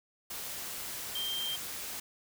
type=tone in noise; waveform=sine; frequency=3165 Hz; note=G7; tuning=16 cents sharp; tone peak=-33 dBFS; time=1.15-1.56 s; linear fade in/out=5 ms; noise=white; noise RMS=-40 dBFS; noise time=0.3-2 s; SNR=+4 dB; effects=none